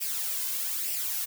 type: noise with flanger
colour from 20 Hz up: blue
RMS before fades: -31 dBFS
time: 0-1.26 s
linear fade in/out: 20 ms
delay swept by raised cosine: 0.37 to 1.97 ms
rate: 1.1 Hz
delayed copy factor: +0.55
effects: none